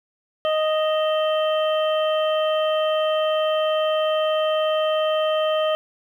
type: harmonic tone with a mistuned harmonic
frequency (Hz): 622.3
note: D#5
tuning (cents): 0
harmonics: 1 / 2 / 3 / 4 / 5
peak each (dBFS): -19 / -27 / -36 / -37 / -30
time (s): 0.45-5.75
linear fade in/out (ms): 0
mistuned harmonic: 4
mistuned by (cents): +130
effects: 9-bit

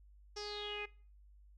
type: tone with low-pass filter sweep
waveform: sawtooth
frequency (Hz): 415.3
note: G#4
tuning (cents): 0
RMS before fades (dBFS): -43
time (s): 0.36-0.86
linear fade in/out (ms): 10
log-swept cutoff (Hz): 5600 to 2300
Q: 9.2
effects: noise-tail reverb RT60 0.4 s tail -21 dB re dry + added 50 Hz sine -58 dBFS peak until 1.57 s

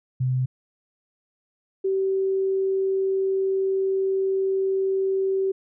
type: tone pair in turn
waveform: sine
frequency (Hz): 128.4 / 384.8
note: C3 / G4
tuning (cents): -32 / -32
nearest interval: octave + perfect fifth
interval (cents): 1900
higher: second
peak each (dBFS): -20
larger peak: neither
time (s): 0.2-0.46 / 1.84-5.52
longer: second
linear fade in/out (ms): 10
effects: none

